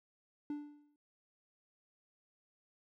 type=tone with exponential decay; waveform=triangle; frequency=293.7 Hz; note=D4; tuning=in tune; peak=-33 dBFS; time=0.5-0.96 s; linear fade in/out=2 ms; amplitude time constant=100 ms; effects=none